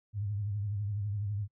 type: tone with vibrato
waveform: sine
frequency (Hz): 102.5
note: G#2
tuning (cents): -22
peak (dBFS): -31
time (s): 0.13-1.48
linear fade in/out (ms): 50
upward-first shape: triangle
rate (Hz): 12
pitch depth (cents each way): 96
effects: noise-tail reverb RT60 0.1 s tail -25 dB re dry